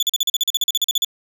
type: tone bursts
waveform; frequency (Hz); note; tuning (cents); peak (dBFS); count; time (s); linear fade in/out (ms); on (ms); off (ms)
35% pulse; 3464; A7; -28; -13; 16; 0-1.047; 2; 27; 41
effects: none